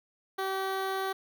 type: tone with notch filter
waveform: 15% pulse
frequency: 384.1 Hz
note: G4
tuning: 35 cents flat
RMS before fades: -32 dBFS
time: 0.38-1.13 s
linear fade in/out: 10 ms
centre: 7400 Hz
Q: 0.9
effects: none